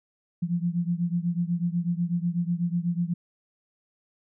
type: beating tone pair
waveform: sine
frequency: 170.2 / 178.3 Hz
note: F3 / F3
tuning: -44 / +36 cents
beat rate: 8.1 Hz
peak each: -26 / -28 dBFS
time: 0.42-3.14 s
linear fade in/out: 10 ms
effects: none